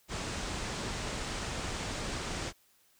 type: low-pass noise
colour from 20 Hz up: pink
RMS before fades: -37 dBFS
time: 0.08-2.53 s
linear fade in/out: 50 ms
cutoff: 8600 Hz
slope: 48 dB/octave
effects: white hiss -67 dBFS RMS until 2.99 s